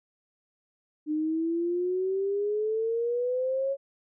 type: exponential sweep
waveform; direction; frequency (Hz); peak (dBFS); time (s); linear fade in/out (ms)
sine; up; 301.1 to 554.4; -25; 1.06-3.77; 50
effects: none